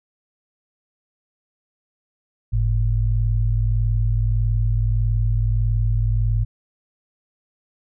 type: tone pair together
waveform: sine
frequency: 48.37 / 110 Hz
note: G1 / A2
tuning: -22 / 0 cents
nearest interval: octave + major second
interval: 1422 cents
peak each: -19 / -19 dBFS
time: 2.52-6.45 s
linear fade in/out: 20 ms
effects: none